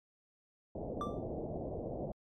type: low-pass noise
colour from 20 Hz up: white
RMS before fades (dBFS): -40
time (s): 0.75-2.12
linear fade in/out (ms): 2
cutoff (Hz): 680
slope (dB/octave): 48
type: tone with exponential decay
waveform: triangle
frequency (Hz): 1174.7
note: D6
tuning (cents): 0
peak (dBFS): -31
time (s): 1.01-1.24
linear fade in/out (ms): 1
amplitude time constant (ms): 49
effects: MP3 64 kbps